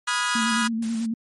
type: chord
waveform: sawtooth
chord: F half-diminished seventh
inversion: second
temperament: equal with one note detuned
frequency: 987.8 / 1244.5 / 1433.7 / 1661.2 Hz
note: Cb6 / Eb6 / F6 / Ab6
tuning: 0 / 0 / +45 / 0 cents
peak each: -24 dBFS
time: 0.07-0.68 s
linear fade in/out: 10 ms
type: tone with vibrato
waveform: sine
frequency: 226.7 Hz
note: A#3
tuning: 48 cents flat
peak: -23 dBFS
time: 0.35-1.14 s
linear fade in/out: 5 ms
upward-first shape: square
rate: 9.2 Hz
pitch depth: 33 cents each way
type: noise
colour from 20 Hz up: white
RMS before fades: -40 dBFS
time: 0.82-1.06 s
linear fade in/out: 5 ms
effects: MP3 48 kbps